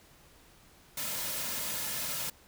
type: noise with comb filter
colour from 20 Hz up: white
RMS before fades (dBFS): -35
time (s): 0.97-2.3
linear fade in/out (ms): 5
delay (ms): 2.6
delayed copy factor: -0.5
effects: pink hiss -59 dBFS RMS until 2.47 s